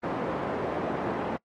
pink band-pass noise, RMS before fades -31 dBFS, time 0.03-1.37 s, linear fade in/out 10 ms, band 230 to 920 Hz, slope 12 dB/octave, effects noise-tail reverb RT60 0.1 s tail -22 dB re dry + AAC 32 kbps

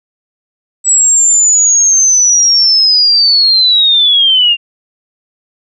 sine linear sweep, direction down, 7850 to 2768 Hz, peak -5 dBFS, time 0.84-4.57 s, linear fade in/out 50 ms, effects none

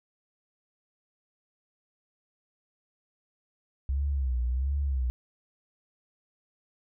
sine tone with vibrato, 65.6 Hz, C2, 5 cents sharp, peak -25 dBFS, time 3.89-5.1 s, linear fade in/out 0 ms, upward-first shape sine, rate 1.4 Hz, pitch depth 140 cents each way, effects none

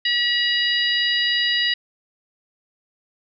harmonic tone, 963 Hz, B5, 44 cents flat, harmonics 2 / 3 / 4 / 5, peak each -22 / -22 / -24 / -26 dBFS, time 0.05-1.74 s, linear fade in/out 5 ms, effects none

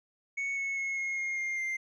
triangle tone with pitch steps, 2217 / 2197 / 2176 / 2156 / 2137 / 2117 / 2097 Hz, C#7 / C#7 / C#7 / C#7 / C7 / C7 / C7, 0 / -16 / -33 / -49 / +36 / +20 / +3 cents, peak -29 dBFS, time 0.37-1.77 s, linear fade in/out 10 ms, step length 200 ms, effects resampled to 22050 Hz

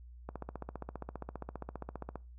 click train, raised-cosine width 1 ms, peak -26 dBFS, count 29, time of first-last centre 0.29-2.157 s, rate 15 Hz, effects noise-tail reverb RT60 0.3 s tail -23 dB re dry + added 60 Hz sine -49 dBFS peak until 2.38 s

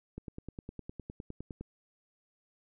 click train, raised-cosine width 3 ms, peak -28 dBFS, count 15, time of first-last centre 0.18-1.61 s, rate 9.79 Hz, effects none

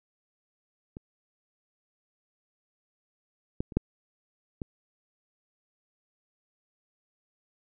clicks, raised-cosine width 3 ms, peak -27 / -16 / -29 / -10 / -21 dBFS, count 5, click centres 0.969 / 3.605 / 3.722 / 3.77 / 4.618 s, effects none

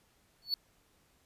triangle tone with exponential growth, 4435 Hz, C#8, in tune, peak -24 dBFS, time 0.42-0.54 s, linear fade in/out 1 ms, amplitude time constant 24 ms, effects pink hiss -69 dBFS RMS until 1.25 s + resampled to 32000 Hz

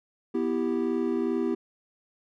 triangle chord, E minor, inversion second, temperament equal, 246.9 / 329.6 / 392 Hz, B3 / E4 / G4, 0 / 0 / 0 cents, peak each -27 dBFS, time 0.34-1.55 s, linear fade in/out 10 ms, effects none

